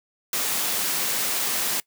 white noise, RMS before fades -25 dBFS, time 0.33-1.8 s, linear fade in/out 2 ms, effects noise-tail reverb RT60 0.1 s tail -22 dB re dry + high-pass 150 Hz 12 dB/octave

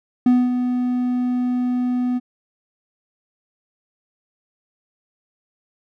triangle tone with ADSR envelope, 248.3 Hz, B3, 9 cents sharp, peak -8 dBFS, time 0.26-2.2 s, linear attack 4 ms, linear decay 230 ms, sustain -8 dB, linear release 31 ms, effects none

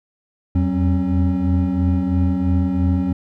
triangle tone cluster, 83.4 / 86.4 / 187.2 / 270.8 Hz, E2 / F2 / F#3 / C#4, +21 / -18 / +20 / -40 cents, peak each -19 dBFS, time 0.55-3.13 s, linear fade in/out 5 ms, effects none

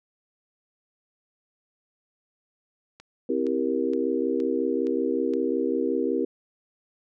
click train, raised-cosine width 0.2 ms, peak -28 dBFS, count 6, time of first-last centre 3-5.336 s, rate 2.14 Hz
sine chord, C dominant seventh, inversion none, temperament just, 261.6 / 327 / 392.4 / 470.9 Hz, C4 / E4 / G4 / Bb4, 0 / -14 / +2 / +18 cents, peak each -28 dBFS, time 3.29-6.25 s, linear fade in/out 5 ms
effects none

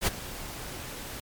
pink noise with ADSR envelope, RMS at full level -23 dBFS, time 0.01-1.2 s, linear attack 61 ms, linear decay 21 ms, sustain -16 dB, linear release 3 ms, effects MP3 96 kbps

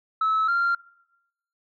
sine tone pair in turn, 1300 / 1386.4 Hz, E6 / F6, -24 / -13 cents, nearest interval minor second, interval 111 cents, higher second, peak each -18 dBFS, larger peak neither, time 0.21-0.48 / 0.48-0.75 s, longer neither, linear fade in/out 5 ms, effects noise-tail reverb RT60 0.9 s tail -24 dB re dry + tanh soft clip ceiling -17 dBFS

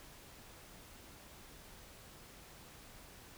silence, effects pink hiss -56 dBFS RMS until 3.37 s

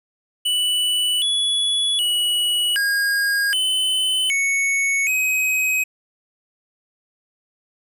square tone with pitch steps, 2967 / 3399 / 2930 / 1629 / 3033 / 2215 / 2529 Hz, F#7 / G#7 / F#7 / G#6 / F#7 / C#7 / D#7, +4 / +39 / -18 / -34 / +42 / -2 / +28 cents, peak -18 dBFS, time 0.45-5.84 s, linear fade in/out 10 ms, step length 770 ms, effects resampled to 32000 Hz + 9-bit

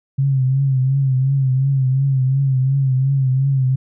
sine tone with vibrato, 133.7 Hz, C3, 38 cents sharp, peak -13 dBFS, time 0.18-3.76 s, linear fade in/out 10 ms, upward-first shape triangle, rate 2.8 Hz, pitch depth 75 cents each way, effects none

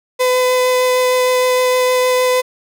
35% pulse tone with vibrato, 505 Hz, B4, 39 cents sharp, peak -10 dBFS, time 0.19-2.42 s, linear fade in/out 20 ms, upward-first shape triangle, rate 6.5 Hz, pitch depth 9 cents each way, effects none

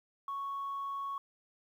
sine tone, 1108.7 Hz, C#6, in tune, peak -34 dBFS, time 0.28-1.18 s, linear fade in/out 2 ms, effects tanh soft clip ceiling -32 dBFS + 11-bit

